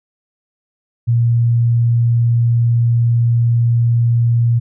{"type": "tone", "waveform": "sine", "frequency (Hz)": 117.8, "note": "A#2", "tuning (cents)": 19, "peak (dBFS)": -10, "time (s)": [1.07, 4.6], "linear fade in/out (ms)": 20, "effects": []}